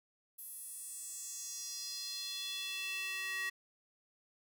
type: tone with high-pass filter sweep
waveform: square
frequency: 380.2 Hz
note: F#4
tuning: 47 cents sharp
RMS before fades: -42 dBFS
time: 0.38-3.5 s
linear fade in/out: 10 ms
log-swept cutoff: 12000 to 1900 Hz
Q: 3.6
effects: none